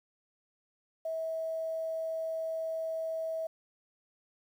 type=tone with quantisation; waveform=sine; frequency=647 Hz; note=E5; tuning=32 cents flat; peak=-32 dBFS; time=1.05-3.47 s; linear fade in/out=5 ms; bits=10; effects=none